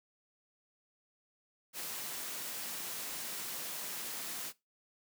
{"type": "high-pass noise", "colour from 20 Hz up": "white", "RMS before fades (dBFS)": -41, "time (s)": [1.73, 4.53], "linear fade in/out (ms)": 50, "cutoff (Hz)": 130, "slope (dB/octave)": 24, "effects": ["noise-tail reverb RT60 0.2 s tail -19 dB re dry"]}